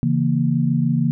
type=chord; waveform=sine; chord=A# diminished; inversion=first; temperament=equal; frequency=138.59 / 164.81 / 233.1 Hz; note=C#3 / E3 / A#3; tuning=0 / 0 / 0 cents; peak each=-20 dBFS; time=0.03-1.11 s; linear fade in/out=0 ms; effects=none